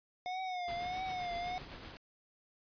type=tone with vibrato; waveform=square; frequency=723 Hz; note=F#5; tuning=40 cents flat; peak=-37 dBFS; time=0.26-1.58 s; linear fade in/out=0 ms; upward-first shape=triangle; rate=1.6 Hz; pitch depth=84 cents each way
type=noise with tremolo; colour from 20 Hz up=pink; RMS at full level=-47 dBFS; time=0.68-1.97 s; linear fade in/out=0 ms; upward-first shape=sine; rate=7.8 Hz; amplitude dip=35%
effects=resampled to 11025 Hz